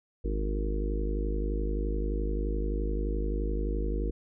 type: harmonic tone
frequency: 51.6 Hz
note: G#1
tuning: 10 cents flat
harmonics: 1 / 3 / 4 / 5 / 6 / 7 / 8 / 9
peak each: -28 / -42 / -43 / -41 / -40 / -39 / -46 / -39 dBFS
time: 0.24-4.11 s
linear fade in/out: 10 ms
effects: none